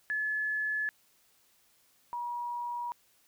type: tone pair in turn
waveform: sine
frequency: 1717 / 959.7 Hz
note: A6 / B5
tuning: -43 / -50 cents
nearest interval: minor seventh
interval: 1007 cents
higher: first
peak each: -29 / -33 dBFS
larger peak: first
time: 0.1-0.89 / 2.13-2.92 s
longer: neither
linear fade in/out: 0 ms
effects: white hiss -67 dBFS RMS until 3.27 s